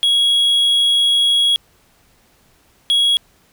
triangle tone pair in turn, 3322 / 3322 Hz, G#7 / G#7, 0 / 0 cents, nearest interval unison, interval 0 cents, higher neither, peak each -10 dBFS, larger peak neither, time 0.03-1.56 / 2.9-3.17 s, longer first, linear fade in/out 0 ms, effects pink hiss -55 dBFS RMS until 3.52 s

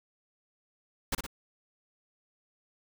pink noise with echo, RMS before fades -30 dBFS, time 1.12-1.15 s, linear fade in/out 5 ms, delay 58 ms, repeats 2, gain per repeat -5 dB, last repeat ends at 1.266 s, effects none

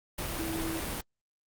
sine tone in noise, 326.1 Hz, E4, 19 cents flat, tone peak -34 dBFS, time 0.39-0.8 s, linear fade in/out 5 ms, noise pink, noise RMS -35 dBFS, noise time 0.18-1.01 s, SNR -2 dB, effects Opus 32 kbps

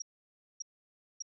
sine tone bursts, 5650 Hz, F8, 19 cents sharp, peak -36 dBFS, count 3, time 0-1.223 s, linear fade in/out 5 ms, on 21 ms, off 580 ms, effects none

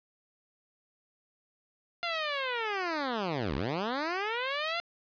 10% pulse linear two-way sweep, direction down then up, 698.5 to 61.9 to 698.5 Hz, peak -22 dBFS, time 2.03-4.8 s, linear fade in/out 0 ms, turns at 3.55 s, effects resampled to 11025 Hz + 10-bit

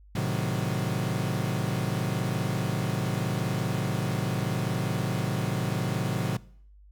40% pulse chord, A diminished seventh, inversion none, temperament equal, 110 / 130.81 / 155.56 / 185 Hz, A2 / C3 / Eb3 / Gb3, 0 / 0 / 0 / 0 cents, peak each -31 / -30 / -32 / -31 dBFS, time 0.15-6.37 s, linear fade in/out 5 ms, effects noise-tail reverb RT60 0.6 s tail -21 dB re dry + added 50 Hz sine -50 dBFS peak until 6.91 s

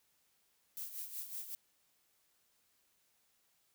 violet noise with tremolo, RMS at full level -42 dBFS, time 0.77-1.55 s, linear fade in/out 0 ms, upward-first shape sine, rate 5.4 Hz, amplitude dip 65%, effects white hiss -75 dBFS RMS until 3.74 s

